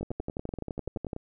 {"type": "two click trains", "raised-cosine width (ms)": 2, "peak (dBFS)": [-20, -22], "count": [14, 13], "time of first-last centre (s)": [[0.03, 1.132], [0.01, 1.164]], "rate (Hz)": [11.8, 10.4], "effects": []}